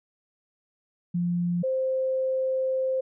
sine tone pair in turn, 174.61 / 523.2 Hz, F3 / C5, 0 / 0 cents, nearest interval octave + perfect fifth, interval 1900 cents, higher second, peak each -23 dBFS, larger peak neither, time 1.14-1.63 / 1.63-3.01 s, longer second, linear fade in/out 10 ms, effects none

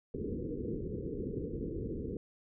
white low-pass noise, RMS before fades -38 dBFS, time 0.14-2.17 s, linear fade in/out 2 ms, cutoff 480 Hz, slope 96 dB/octave, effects none

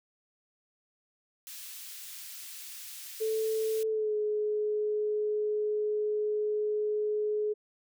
white high-pass noise, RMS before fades -44 dBFS, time 1.47-3.83 s, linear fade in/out 0 ms, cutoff 2300 Hz, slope 12 dB/octave
sine tone with pitch glide, 440 to 422.8 Hz, A4 to G#4, 0 to +31 cents, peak -27 dBFS, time 3.2-7.54 s, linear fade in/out 20 ms, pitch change -69 cents, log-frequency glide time 3.87-4.15 s
effects none

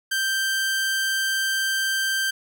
sawtooth tone, 1568 Hz, G6, in tune, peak -18 dBFS, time 0.11-2.31 s, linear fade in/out 10 ms, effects none

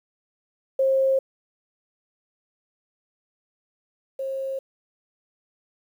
sine tone pair in turn, 534 / 536.4 Hz, C5 / C5, +35 / +43 cents, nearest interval unison, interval 8 cents, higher second, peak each -17 / -26 dBFS, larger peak first, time 0.79-1.19 / 4.19-4.59 s, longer neither, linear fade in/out 5 ms, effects 9-bit

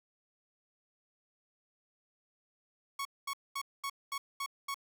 sawtooth tone bursts, 1108.7 Hz, C#6, in tune, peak -31 dBFS, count 7, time 2.99-4.744 s, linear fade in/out 5 ms, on 62 ms, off 220 ms, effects none

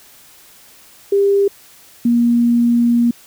sine tone pair in turn, 399 / 237.2 Hz, G4 / A#3, +31 / +30 cents, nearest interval major sixth, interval 901 cents, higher first, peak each -10 dBFS, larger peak neither, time 1.12-1.48 / 2.05-3.11 s, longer second, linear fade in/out 5 ms, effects white hiss -45 dBFS RMS until 3.26 s

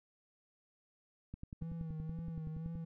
click train, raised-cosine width 5 ms, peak -32 dBFS, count 16, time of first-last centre 1.34-2.755 s, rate 10.6 Hz
triangle tone with vibrato, 161.8 Hz, E3, 32 cents flat, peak -38 dBFS, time 1.61-2.85 s, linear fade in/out 10 ms, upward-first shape sine, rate 2 Hz, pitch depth 51 cents each way
effects none

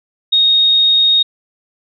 sine tone, 3728 Hz, A#7, 1 cent flat, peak -8 dBFS, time 0.32-1.23 s, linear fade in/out 10 ms, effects none

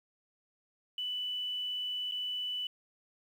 sine tone with dropouts, 2981 Hz, F#7, 12 cents sharp, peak -33 dBFS, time 0.98-2.67 s, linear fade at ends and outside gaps 2 ms, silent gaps 2.113-2.12 s, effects 10-bit

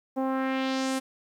sawtooth tone with low-pass filter sweep, 264.2 Hz, C4, 17 cents sharp, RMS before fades -28 dBFS, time 0.16-1 s, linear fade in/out 20 ms, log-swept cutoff 710 to 11000 Hz, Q 1.6, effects 10-bit

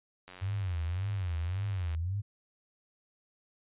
click train, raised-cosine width 0.3 ms, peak -32 dBFS, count 154, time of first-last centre 0.28-1.948 s, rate 91.7 Hz
sine tone with vibrato, 90.9 Hz, F#2, 30 cents flat, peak -30 dBFS, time 0.41-2.22 s, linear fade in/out 20 ms, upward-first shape sine, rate 1.8 Hz, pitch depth 230 cents each way
effects resampled to 8000 Hz

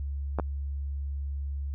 clicks, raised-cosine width 1 ms, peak -15 dBFS, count 2, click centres 0.387 / 0.398 s, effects added 70 Hz sine -30 dBFS peak until 1.74 s

